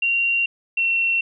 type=tone pair in turn; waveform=sine; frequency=2758 / 2718 Hz; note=F7 / F7; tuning=-22 / -48 cents; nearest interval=unison; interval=26 cents; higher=first; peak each=-17 dBFS; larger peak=neither; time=0.02-0.46 / 0.77-1.21 s; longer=neither; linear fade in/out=5 ms; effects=none